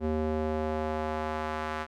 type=tone with band-pass filter sweep; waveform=square; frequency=77.78 Hz; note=D#2; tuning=in tune; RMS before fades=-31 dBFS; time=0-1.87 s; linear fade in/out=50 ms; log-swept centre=350 to 1300 Hz; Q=1.1; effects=none